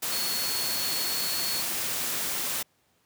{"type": "tone in noise", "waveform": "sine", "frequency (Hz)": 4370, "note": "C#8", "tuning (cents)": -26, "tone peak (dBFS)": -31, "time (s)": [0.11, 1.62], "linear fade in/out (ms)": 10, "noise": "white", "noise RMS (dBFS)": -30, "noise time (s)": [0.02, 2.63], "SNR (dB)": -4, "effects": ["pink hiss -68 dBFS RMS until 3.05 s", "high-pass 100 Hz 12 dB/octave"]}